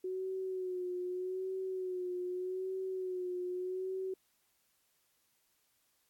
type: tone with vibrato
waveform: sine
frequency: 369 Hz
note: F#4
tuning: 5 cents flat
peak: -35 dBFS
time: 0.04-4.14 s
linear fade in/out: 5 ms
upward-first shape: sine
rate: 0.82 Hz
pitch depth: 44 cents each way
effects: white hiss -75 dBFS RMS until 6.09 s + AAC 64 kbps